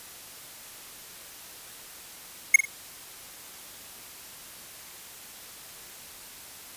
square tone with echo, 2166 Hz, C#7, 41 cents flat, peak -10 dBFS, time 2.54-2.56 s, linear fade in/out 5 ms, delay 47 ms, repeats 2, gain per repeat -10 dB, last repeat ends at 2.654 s, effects white hiss -45 dBFS RMS until 6.76 s + resampled to 32000 Hz

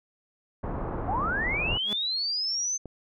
pink low-pass noise, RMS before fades -32 dBFS, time 0.63-1.78 s, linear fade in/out 10 ms, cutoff 1200 Hz, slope 24 dB/octave
sine linear sweep, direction up, 663 to 6272 Hz, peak -26 dBFS, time 1.07-2.78 s, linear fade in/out 20 ms
sawtooth tone with exponential growth, 207.7 Hz, G#3, in tune, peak -27 dBFS, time 1.8-1.93 s, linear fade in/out 0 ms, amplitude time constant 28 ms
click, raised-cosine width 2 ms, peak -25 dBFS, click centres 2.857 s
effects none

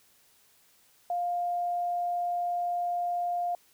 sine tone, 703 Hz, F5, 11 cents sharp, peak -27 dBFS, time 1.1-3.55 s, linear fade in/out 2 ms, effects white hiss -63 dBFS RMS until 3.73 s

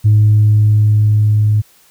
sine tone with level ramp, 106.1 Hz, G#2, 38 cents sharp, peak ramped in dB -4 to -8 dBFS, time 0.04-1.62 s, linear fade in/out 20 ms, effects tanh soft clip ceiling -3 dBFS + white hiss -49 dBFS RMS until 1.9 s

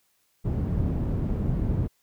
white low-pass noise, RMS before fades -26 dBFS, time 0.44-1.88 s, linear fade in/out 20 ms, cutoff 150 Hz, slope 12 dB/octave, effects white hiss -69 dBFS RMS until 2.02 s

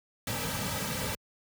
pink noise with comb filter, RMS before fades -33 dBFS, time 0.27-1.15 s, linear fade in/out 2 ms, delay 2.8 ms, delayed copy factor -0.8, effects high-pass 60 Hz 12 dB/octave

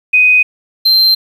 sine / triangle tone pair in turn, 2500 / 4136 Hz, D#7 / C8, +8 / -21 cents, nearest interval major sixth, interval 871 cents, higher second, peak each -5 dBFS, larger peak neither, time 0.13-0.43 / 0.85-1.15 s, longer neither, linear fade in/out 10 ms, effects 7-bit

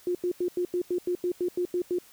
sine tone bursts, 356.2 Hz, F4, 34 cents sharp, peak -24 dBFS, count 12, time 0.07-1.986 s, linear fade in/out 2 ms, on 79 ms, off 88 ms, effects white hiss -55 dBFS RMS until 2.12 s

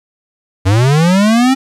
square linear sweep, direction up, 89.9 to 270.3 Hz, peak -8 dBFS, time 0.65-1.55 s, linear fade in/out 20 ms, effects low-pass 9000 Hz 12 dB/octave + 8-bit

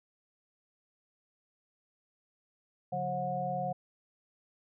sine tone cluster, 142.1 / 181.1 / 536 / 726 Hz, C#3 / F#3 / C5 / F#5, +43 / -37 / +42 / -33 cents, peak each -40 / -40 / -38 / -33 dBFS, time 2.92-3.73 s, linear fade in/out 10 ms, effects none

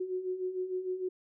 sine beating tone pair, 364.1 / 370.7 Hz, F#4 / F#4, -28 / +3 cents, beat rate 6.6 Hz, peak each -39 / -33 dBFS, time 0-1.09 s, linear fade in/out 10 ms, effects none

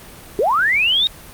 sine linear sweep, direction up, 367.5 to 3787 Hz, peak -13 dBFS, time 0.39-1.07 s, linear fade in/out 0 ms, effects pink hiss -39 dBFS RMS until 1.33 s + Opus 32 kbps

